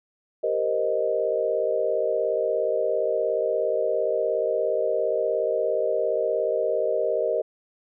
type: chord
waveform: sine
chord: C minor seventh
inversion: second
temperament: equal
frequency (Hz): 392 / 466.2 / 523.3 / 622.3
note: G4 / Bb4 / C5 / Eb5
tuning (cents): 0 / 0 / 0 / 0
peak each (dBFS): -30 / -26 / -28 / -25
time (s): 0.43-7.42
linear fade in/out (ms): 10
effects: none